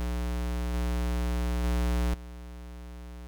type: tone with level steps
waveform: square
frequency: 60 Hz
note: B1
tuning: 49 cents flat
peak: -29 / -27 / -25 / -41 dBFS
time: 0-3.27 s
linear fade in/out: 0 ms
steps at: 0.74 / 1.64 / 2.14 s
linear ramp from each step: 2 ms
effects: none